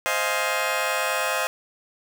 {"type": "chord", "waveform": "15% pulse", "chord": "F minor seventh", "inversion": "second", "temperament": "just", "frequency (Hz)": [523.8, 628.6, 698.5, 838.1], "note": ["C5", "Eb5", "F5", "Ab5"], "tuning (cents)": [2, 18, 0, 16], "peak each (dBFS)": [-21, -21, -23, -24], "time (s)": [0.06, 1.47], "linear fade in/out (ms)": 0, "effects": []}